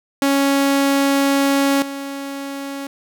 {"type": "tone with level steps", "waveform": "sawtooth", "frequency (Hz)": 277.2, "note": "C#4", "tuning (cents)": 0, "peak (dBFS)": [-10, -22], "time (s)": [0.22, 2.87], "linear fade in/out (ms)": 2, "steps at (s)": 1.82, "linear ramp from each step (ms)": 2, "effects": []}